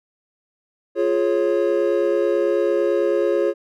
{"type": "tone cluster", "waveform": "triangle", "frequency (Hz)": [349, 418.1, 548], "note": ["F4", "G#4", "C#5"], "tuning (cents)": [-1, 12, -20], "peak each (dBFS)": -19, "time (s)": [0.95, 3.54], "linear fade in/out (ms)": 50, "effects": []}